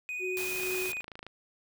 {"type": "tone with vibrato", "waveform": "triangle", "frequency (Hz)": 2484, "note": "D#7", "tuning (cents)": -3, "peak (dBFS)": -32, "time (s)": [0.09, 1.01], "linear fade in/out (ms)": 0, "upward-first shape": "triangle", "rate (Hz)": 13, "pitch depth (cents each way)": 17}
{"type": "tone with tremolo", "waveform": "sine", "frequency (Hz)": 370, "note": "F#4", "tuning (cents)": 0, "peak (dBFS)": -32, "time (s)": [0.19, 0.93], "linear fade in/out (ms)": 50, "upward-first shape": "sine", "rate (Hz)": 2.2, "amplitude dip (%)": 55}
{"type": "noise", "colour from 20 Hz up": "white", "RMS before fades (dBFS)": -38, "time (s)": [0.37, 0.92], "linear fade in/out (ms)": 0}
{"type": "click train", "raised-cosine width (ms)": 0.3, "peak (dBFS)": -27, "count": 20, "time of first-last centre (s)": [0.56, 1.266], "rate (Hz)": 26.9}
{"effects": []}